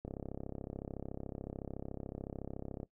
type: click train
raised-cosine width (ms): 2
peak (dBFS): -28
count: 95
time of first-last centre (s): 0.05-2.831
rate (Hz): 33.8
effects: noise-tail reverb RT60 0.1 s tail -18 dB re dry